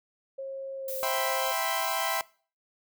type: tone with pitch glide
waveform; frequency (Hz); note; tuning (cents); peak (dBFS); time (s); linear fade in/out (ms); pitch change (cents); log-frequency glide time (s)
sine; 540 to 529.5; C#5 to C5; -45 to +21; -33; 0.38-1.52; 10; -34; 0.76-0.95
type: noise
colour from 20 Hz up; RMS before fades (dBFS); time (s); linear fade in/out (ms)
violet; -37; 0.88-2.21; 2
type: chord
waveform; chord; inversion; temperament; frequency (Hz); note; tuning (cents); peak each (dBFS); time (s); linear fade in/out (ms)
sawtooth; C major seventh; first; equal; 659.3 / 784 / 987.8 / 1046.5; E5 / G5 / B5 / C6; 0 / 0 / 0 / 0; -28 / -29 / -32 / -30; 1.03-2.21; 0
effects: noise-tail reverb RT60 0.4 s tail -21 dB re dry